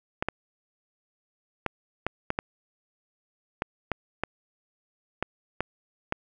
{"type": "clicks", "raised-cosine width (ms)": 0.5, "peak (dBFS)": -11, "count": 12, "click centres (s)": [0.225, 0.286, 1.663, 2.066, 2.304, 2.389, 3.621, 3.917, 4.236, 5.226, 5.606, 6.124], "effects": []}